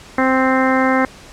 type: harmonic tone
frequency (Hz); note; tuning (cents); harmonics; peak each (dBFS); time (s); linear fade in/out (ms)
261.6; C4; 0; 1 / 2 / 3 / 4 / 5 / 6 / 7 / 8; -16 / -19 / -21 / -22 / -23 / -24 / -24 / -25; 0.18-1.05; 2
effects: pink hiss -40 dBFS RMS until 1.32 s + low-pass 8000 Hz 12 dB/octave